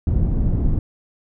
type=low-pass noise; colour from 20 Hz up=pink; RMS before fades=-18 dBFS; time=0.07-0.79 s; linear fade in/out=2 ms; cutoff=190 Hz; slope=12 dB/octave; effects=none